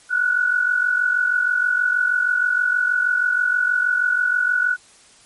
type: tone pair together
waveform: sine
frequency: 1433.7 / 1480 Hz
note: F6 / F#6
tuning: +45 / 0 cents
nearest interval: minor second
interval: 55 cents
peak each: -22 / -17 dBFS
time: 0.09-4.77 s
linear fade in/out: 50 ms
effects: white hiss -50 dBFS RMS until 5.25 s + MP3 48 kbps

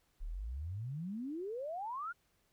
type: exponential sweep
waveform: sine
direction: up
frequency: 33.63 to 1468 Hz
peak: -38 dBFS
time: 0.2-2.13 s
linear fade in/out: 20 ms
effects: pink hiss -75 dBFS RMS until 2.52 s

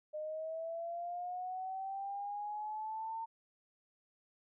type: linear sweep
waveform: sine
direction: up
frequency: 607 to 908 Hz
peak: -38 dBFS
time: 0.13-3.26 s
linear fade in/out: 20 ms
effects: none

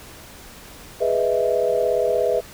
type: chord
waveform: sine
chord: E major seventh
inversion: first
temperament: equal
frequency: 415.3 / 493.9 / 622.3 / 659.3 Hz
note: G#4 / B4 / D#5 / E5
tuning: 0 / 0 / 0 / 0 cents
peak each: -24 / -21 / -24 / -23 dBFS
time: 1-2.41 s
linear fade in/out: 20 ms
effects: pink hiss -42 dBFS RMS until 2.53 s

